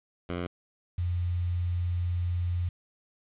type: tone pair in turn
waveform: 10% pulse / sine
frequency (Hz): 88 / 88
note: F2 / F2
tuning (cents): +14 / +14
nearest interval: unison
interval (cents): 0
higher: neither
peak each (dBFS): -23 / -26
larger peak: first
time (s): 0.29-0.47 / 0.98-2.69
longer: second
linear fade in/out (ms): 5
effects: resampled to 8000 Hz + 9-bit